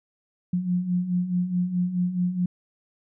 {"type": "beating tone pair", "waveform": "sine", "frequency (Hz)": [175.7, 180.4], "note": ["F3", "F#3"], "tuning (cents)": [11, -44], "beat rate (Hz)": 4.7, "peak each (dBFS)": [-29, -23], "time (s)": [0.53, 2.46], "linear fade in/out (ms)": 5, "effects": []}